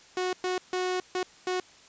sawtooth tone bursts at uneven times, 366.5 Hz, F#4, 16 cents flat, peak -23 dBFS, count 5, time 0.17-0.33 / 0.44-0.58 / 0.73-1 / 1.15-1.23 / 1.47-1.6 s, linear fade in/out 2 ms, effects white hiss -54 dBFS RMS until 1.88 s + resampled to 16000 Hz

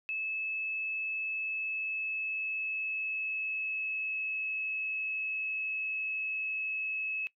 sine tone with pitch glide, 2605 to 2586 Hz, E7 to E7, -21 to -34 cents, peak -32 dBFS, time 0.09-7.27 s, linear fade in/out 0 ms, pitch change -13 cents, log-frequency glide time 1.29-4.42 s, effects noise-tail reverb RT60 0.1 s tail -19 dB re dry

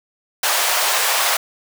pink high-pass noise, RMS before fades -18 dBFS, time 0.43-1.37 s, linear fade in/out 5 ms, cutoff 650 Hz, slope 24 dB/octave, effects none

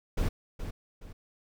brown noise with echo, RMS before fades -27 dBFS, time 0.17-0.29 s, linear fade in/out 10 ms, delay 420 ms, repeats 2, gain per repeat -9 dB, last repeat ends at 1.13 s, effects none

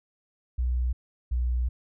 sine tone pair in turn, 61.74 / 61.17 Hz, B1 / B1, 0 / -16 cents, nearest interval unison, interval 16 cents, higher first, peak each -23 dBFS, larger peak neither, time 0.58-0.93 / 1.31-1.69 s, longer second, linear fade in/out 10 ms, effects none

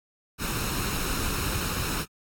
pink noise with comb filter, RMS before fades -29 dBFS, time 0.38-2.06 s, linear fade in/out 50 ms, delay 0.75 ms, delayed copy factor +0.55, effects AAC 64 kbps

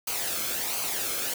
white noise with flanger, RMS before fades -30 dBFS, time 0.07-1.34 s, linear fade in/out 5 ms, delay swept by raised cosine 0.55 to 1.08 ms, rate 1.4 Hz, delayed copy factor -0.55, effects none

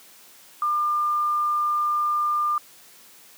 sine tone, 1200 Hz, D6, 37 cents sharp, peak -20 dBFS, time 0.62-2.58 s, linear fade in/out 2 ms, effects white hiss -50 dBFS RMS until 3.37 s + high-pass 150 Hz 12 dB/octave

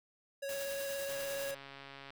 square tone with vibrato, 554.4 Hz, C#5, in tune, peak -38 dBFS, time 0.42-1.55 s, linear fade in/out 10 ms, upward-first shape triangle, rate 17 Hz, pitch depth 17 cents each way
white noise with tremolo, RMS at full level -44 dBFS, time 0.49-1.51 s, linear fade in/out 0 ms, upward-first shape sine, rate 10 Hz, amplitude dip 30%
click train, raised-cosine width 0.3 ms, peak -33 dBFS, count 141, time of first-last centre 1.09-2.104 s, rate 138 Hz
effects none

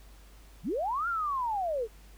sine linear two-way sweep, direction up then down, 125.3 to 1424 to 414.6 Hz, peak -28 dBFS, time 0.63-1.88 s, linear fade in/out 50 ms, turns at 1.08 s, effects added 50 Hz sine -51 dBFS peak until 2.17 s + pink hiss -59 dBFS RMS until 2.17 s

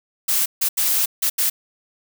blue noise bursts at uneven times, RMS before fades -19 dBFS, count 5, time 0.28-0.46 / 0.61-0.69 / 0.77-1.06 / 1.22-1.3 / 1.38-1.5 s, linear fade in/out 10 ms, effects none

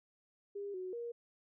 sine tone with pitch steps, 403.3 / 369.6 / 471.8 Hz, G4 / F#4 / A#4, +49 / -2 / +21 cents, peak -39 dBFS, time 0.55-1.12 s, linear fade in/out 10 ms, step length 190 ms, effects none

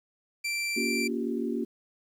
sawtooth tone, 2349 Hz, D7, in tune, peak -25 dBFS, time 0.44-1.08 s, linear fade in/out 10 ms
sine chord, G half-diminished seventh, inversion first, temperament just, 235.2 / 282.2 / 352.8 / 392 Hz, Bb3 / Db4 / F4 / G4, +16 / +31 / +18 / 0 cents, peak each -31 / -34 / -34 / -35 dBFS, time 0.76-1.65 s, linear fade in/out 10 ms
effects low-pass 11000 Hz 12 dB/octave + 10-bit

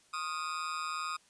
40% pulse tone with amplitude modulation, 1242 Hz, D#6, 3 cents flat, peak -30 dBFS, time 0.13-1.17 s, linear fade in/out 10 ms, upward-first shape sine, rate 162 Hz, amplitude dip 85%, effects white hiss -65 dBFS RMS until 1.29 s + resampled to 22050 Hz

